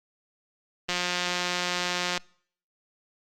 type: click train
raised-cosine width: 0.2 ms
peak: -10 dBFS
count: 230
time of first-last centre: 0.89-2.177 s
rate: 178 Hz
effects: noise-tail reverb RT60 0.6 s tail -26 dB re dry + Opus 24 kbps